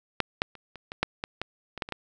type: clicks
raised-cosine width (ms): 0.3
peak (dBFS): -6 / -7 / -30 / -26 / -20 / -7 / -14 / -14 / -21 / -12 / -22 / -15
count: 12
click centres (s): 0.203 / 0.419 / 0.553 / 0.757 / 0.919 / 1.03 / 1.239 / 1.416 / 1.777 / 1.822 / 1.889 / 1.923
effects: none